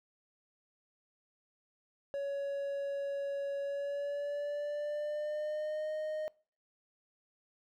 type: tone with pitch glide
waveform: triangle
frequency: 560 to 617.8 Hz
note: C#5 to D#5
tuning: +18 to -12 cents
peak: -32 dBFS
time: 2.14-6.28 s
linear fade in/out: 0 ms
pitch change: +170 cents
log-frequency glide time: 3.61-5.91 s
effects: noise-tail reverb RT60 0.4 s tail -24 dB re dry